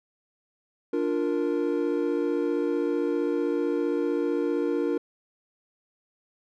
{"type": "chord", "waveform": "triangle", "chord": "Bb major", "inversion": "first", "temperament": "equal", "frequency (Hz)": [293.7, 349.2, 466.2], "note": ["D4", "F4", "Bb4"], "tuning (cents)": [0, 0, 0], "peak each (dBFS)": -26, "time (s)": [0.93, 4.98], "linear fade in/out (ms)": 5, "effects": []}